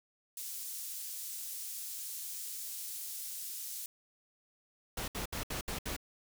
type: high-pass noise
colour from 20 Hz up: pink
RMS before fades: -42 dBFS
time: 0.37-3.86 s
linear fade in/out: 2 ms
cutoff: 7500 Hz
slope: 12 dB/octave
type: noise bursts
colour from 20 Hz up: pink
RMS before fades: -38 dBFS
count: 6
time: 4.97-5.965 s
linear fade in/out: 5 ms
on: 110 ms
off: 67 ms
effects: none